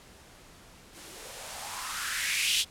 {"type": "noise with band-pass filter sweep", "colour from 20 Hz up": "violet", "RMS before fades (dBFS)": -32, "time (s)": [0.92, 2.65], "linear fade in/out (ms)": 50, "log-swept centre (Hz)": [280, 3400], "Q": 3.8, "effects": ["pink hiss -53 dBFS RMS until 2.7 s", "low-pass 11000 Hz 12 dB/octave"]}